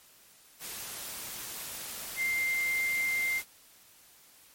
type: tone in noise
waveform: sine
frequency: 2097 Hz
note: C7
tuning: 3 cents sharp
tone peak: -27 dBFS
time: 2.16-3.42 s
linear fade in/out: 50 ms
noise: white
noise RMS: -40 dBFS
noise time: 0.59-3.45 s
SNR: +10 dB
effects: white hiss -58 dBFS RMS until 4.54 s + MP3 64 kbps